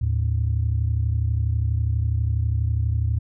sine tone pair together, 77.78 / 110 Hz, D#2 / A2, 0 / 0 cents, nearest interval tritone, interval 600 cents, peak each -21 dBFS, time 0.01-3.19 s, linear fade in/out 10 ms, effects tanh soft clip ceiling -13 dBFS

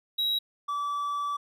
triangle tone pair in turn, 3854 / 1154.8 Hz, B7 / D6, -43 / -30 cents, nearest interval octave + major sixth, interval 2087 cents, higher first, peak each -23 / -26 dBFS, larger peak first, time 0.18-0.39 / 0.68-1.37 s, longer second, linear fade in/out 10 ms, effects none

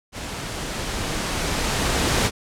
pink noise with level ramp, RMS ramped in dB -32 to -19 dBFS, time 0.12-2.31 s, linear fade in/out 50 ms, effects low-pass 9000 Hz 12 dB/octave

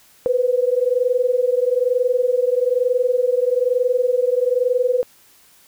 sine tone pair together, 487.9 / 509 Hz, B4 / C5, -21 / -48 cents, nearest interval minor second, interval 73 cents, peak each -18 dBFS, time 0.26-5.03 s, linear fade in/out 0 ms, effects white hiss -52 dBFS RMS until 5.67 s

